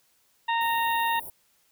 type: harmonic tone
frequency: 924 Hz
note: A#5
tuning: 16 cents flat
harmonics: 1 / 2 / 3 / 4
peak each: -24 / -30 / -34 / -36 dBFS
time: 0.48-1.2 s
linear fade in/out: 10 ms
type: band-stop noise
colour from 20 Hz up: white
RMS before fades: -40 dBFS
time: 0.61-1.3 s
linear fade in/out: 2 ms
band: 1000 to 9800 Hz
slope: 96 dB/octave
effects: white hiss -66 dBFS RMS until 1.71 s